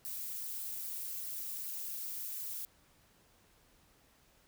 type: noise with flanger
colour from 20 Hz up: violet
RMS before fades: -41 dBFS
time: 0.05-2.65 s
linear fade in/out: 0 ms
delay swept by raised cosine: 0.28 to 4.68 ms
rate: 2.5 Hz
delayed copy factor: -0.5
effects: pink hiss -67 dBFS RMS until 4.47 s